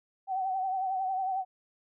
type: tone with vibrato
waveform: sine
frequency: 759 Hz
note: F#5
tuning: 44 cents sharp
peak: -28 dBFS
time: 0.27-1.45 s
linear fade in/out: 50 ms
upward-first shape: triangle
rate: 11 Hz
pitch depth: 58 cents each way
effects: none